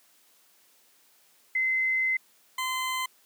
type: tone pair in turn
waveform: sine / 20% pulse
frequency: 2057 / 1030.9 Hz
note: C7 / C6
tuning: -30 / -26 cents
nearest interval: octave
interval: 1196 cents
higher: first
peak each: -23 dBFS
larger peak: neither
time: 1.55-2.17 / 2.58-3.06 s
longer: first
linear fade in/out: 5 ms
effects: white hiss -62 dBFS RMS until 3.25 s + high-pass 200 Hz 12 dB/octave